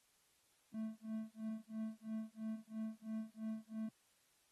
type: tone with tremolo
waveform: triangle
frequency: 220 Hz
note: A3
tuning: in tune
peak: -37 dBFS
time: 0.74-3.89 s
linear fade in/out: 5 ms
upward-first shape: sine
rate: 3 Hz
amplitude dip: 100%
effects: white hiss -75 dBFS RMS until 4.51 s + AAC 32 kbps